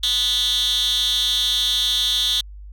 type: tone with high-pass filter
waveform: 10% pulse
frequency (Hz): 246.9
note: B3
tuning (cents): 0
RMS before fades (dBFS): -20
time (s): 0.03-2.41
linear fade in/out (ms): 5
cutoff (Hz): 3500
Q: 7.2
effects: added 50 Hz sine -35 dBFS peak until 2.72 s